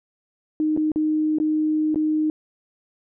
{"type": "tone with dropouts", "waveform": "sine", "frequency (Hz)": 308.8, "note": "D#4", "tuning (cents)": -13, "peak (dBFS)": -18, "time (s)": [0.6, 2.3], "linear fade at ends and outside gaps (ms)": 1, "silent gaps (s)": [[0.765, 0.774], [0.918, 0.959], [1.385, 1.4], [1.945, 1.958]], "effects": []}